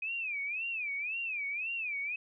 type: tone with vibrato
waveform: sine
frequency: 2483 Hz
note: D#7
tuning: 4 cents flat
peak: -33 dBFS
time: 0.02-2.16 s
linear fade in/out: 5 ms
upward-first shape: sine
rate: 1.9 Hz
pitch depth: 190 cents each way
effects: none